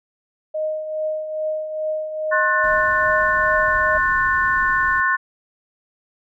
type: tone with tremolo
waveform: sine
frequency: 621 Hz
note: D#5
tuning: 3 cents flat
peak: -19 dBFS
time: 0.54-3.98 s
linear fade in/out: 10 ms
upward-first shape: triangle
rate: 2.4 Hz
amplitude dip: 60%
type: chord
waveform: sine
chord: F# diminished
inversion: second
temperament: just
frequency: 1065.6 / 1480 / 1776 Hz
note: C6 / F#6 / A6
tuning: +31 / 0 / +16 cents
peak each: -20 dBFS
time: 2.31-5.17 s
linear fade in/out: 20 ms
type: noise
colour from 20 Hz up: brown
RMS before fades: -36 dBFS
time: 2.63-5.01 s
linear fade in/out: 10 ms
effects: none